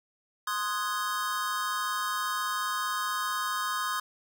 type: chord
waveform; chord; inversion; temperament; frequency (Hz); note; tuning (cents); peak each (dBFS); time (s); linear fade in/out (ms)
square; Ab dominant seventh; first; equal; 1046.5 / 1244.5 / 1480 / 1661.2; C6 / Eb6 / Gb6 / Ab6; 0 / 0 / 0 / 0; -34 / -33 / -39 / -38; 0.47-4; 5
effects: none